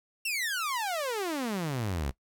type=exponential sweep; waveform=sawtooth; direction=down; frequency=2794 to 63.4 Hz; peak=-26 dBFS; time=0.25-2.11 s; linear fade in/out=5 ms; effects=noise-tail reverb RT60 0.1 s tail -18 dB re dry